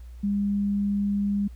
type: tone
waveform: sine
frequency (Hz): 202.1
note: G#3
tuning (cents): -47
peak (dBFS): -22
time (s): 0.23-1.48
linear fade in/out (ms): 10
effects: added 60 Hz sine -39 dBFS peak until 1.55 s + pink hiss -62 dBFS RMS until 1.55 s